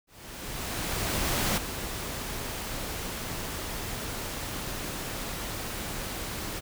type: noise with ADSR envelope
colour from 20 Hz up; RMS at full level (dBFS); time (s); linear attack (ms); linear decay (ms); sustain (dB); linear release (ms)
pink; -26; 0.07-6.61; 1500; 13; -9; 28
effects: none